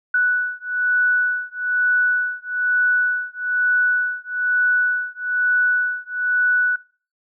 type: beating tone pair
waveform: sine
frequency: 1480 / 1481.1 Hz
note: F#6 / F#6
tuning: 0 / +1 cents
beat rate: 1.1 Hz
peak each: -20 dBFS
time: 0.14-6.76 s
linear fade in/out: 5 ms
effects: noise-tail reverb RT60 0.4 s tail -22 dB re dry